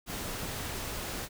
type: noise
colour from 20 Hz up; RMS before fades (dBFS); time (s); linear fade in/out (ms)
pink; -37; 0.06-1.29; 50
effects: none